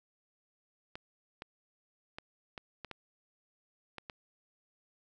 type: clicks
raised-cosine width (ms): 0.3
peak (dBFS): -26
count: 8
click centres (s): 0.955 / 1.421 / 2.185 / 2.578 / 2.847 / 2.913 / 3.983 / 4.098
effects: none